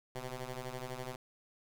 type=ring-modulated tone; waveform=10% pulse; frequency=127 Hz; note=B2; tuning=49 cents sharp; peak=-29 dBFS; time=0.15-1.16 s; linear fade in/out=5 ms; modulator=260 Hz; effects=none